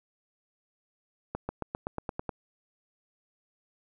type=accelerating click train; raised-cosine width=1 ms; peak=-18 dBFS; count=9; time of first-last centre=1.35-2.292 s; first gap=140 ms; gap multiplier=0.95; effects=none